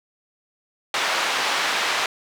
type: band-pass noise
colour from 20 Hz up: pink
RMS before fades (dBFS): -23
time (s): 0.94-2.06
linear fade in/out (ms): 2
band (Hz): 800 to 4500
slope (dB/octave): 12
effects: none